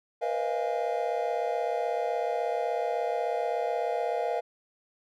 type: tone cluster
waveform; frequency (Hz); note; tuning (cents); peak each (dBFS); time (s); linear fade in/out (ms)
triangle; 477.7 / 514 / 623 / 690 / 825; A#4 / C5 / D#5 / F5 / G#5; +42 / -31 / +2 / -21 / -12; -30 / -35 / -32 / -29 / -34; 0.21-4.41; 20
effects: none